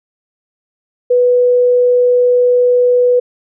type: tone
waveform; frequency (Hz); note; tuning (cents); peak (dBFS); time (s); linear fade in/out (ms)
sine; 492.9; B4; -3; -7; 1.1-3.2; 10
effects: none